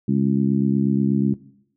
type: harmonic tone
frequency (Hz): 68.3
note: C#2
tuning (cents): -25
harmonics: 2 / 3 / 4 / 5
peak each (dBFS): -22 / -19 / -24 / -29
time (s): 0.08-1.34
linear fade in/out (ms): 5
effects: noise-tail reverb RT60 0.7 s tail -18 dB re dry